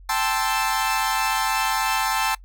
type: chord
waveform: sawtooth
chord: A minor seventh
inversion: third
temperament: equal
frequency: 784 / 880 / 1046.5 / 1318.5 Hz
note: G5 / A5 / C6 / E6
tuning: 0 / 0 / 0 / 0 cents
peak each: -24 / -20 / -24 / -24 dBFS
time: 0.09-2.35 s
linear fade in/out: 5 ms
effects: noise-tail reverb RT60 0.1 s tail -22 dB re dry + added 45 Hz sine -42 dBFS peak until 2.44 s